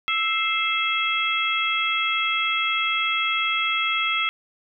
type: harmonic tone with a mistuned harmonic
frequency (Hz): 659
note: E5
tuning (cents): -1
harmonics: 2 / 3 / 4 / 5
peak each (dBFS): -26 / -26 / -26 / -26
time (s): 0.08-4.29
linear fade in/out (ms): 0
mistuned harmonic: 3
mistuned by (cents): +110
effects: none